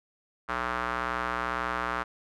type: tone with band-pass filter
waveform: square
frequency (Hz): 61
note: B1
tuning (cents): -21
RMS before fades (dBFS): -31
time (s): 0.48-2.04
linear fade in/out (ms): 20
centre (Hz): 1300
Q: 2.5
effects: none